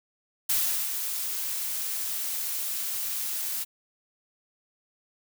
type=noise with ADSR envelope; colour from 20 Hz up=blue; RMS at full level=-24 dBFS; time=0.49-3.65 s; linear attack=8 ms; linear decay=390 ms; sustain=-7 dB; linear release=30 ms; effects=none